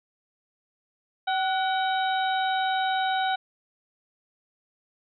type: harmonic tone with a mistuned harmonic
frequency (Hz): 762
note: G5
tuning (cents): -49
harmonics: 1 / 2 / 3 / 4 / 5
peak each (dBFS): -24 / -30 / -40 / -38 / -34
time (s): 1.27-3.36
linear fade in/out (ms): 10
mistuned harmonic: 2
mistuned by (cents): -61
effects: none